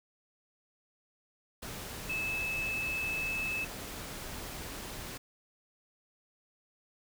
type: tone in noise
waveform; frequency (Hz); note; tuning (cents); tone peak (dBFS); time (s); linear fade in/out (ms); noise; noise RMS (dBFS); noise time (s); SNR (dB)
sine; 2608; E7; -19; -32; 2.09-3.65; 10; pink; -42; 1.62-5.18; +7
effects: none